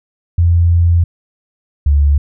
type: tone pair in turn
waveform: sine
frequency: 85.5 / 71.9 Hz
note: F2 / D2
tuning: -36 / -36 cents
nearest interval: minor third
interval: 300 cents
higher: first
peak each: -7 dBFS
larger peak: neither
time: 0.38-1.04 / 1.86-2.18 s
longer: first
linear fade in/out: 5 ms
effects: none